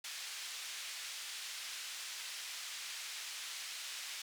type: band-pass noise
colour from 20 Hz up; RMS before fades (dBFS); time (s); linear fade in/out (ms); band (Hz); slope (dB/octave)
pink; -45; 0.04-4.22; 5; 2400 to 7800; 12
effects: none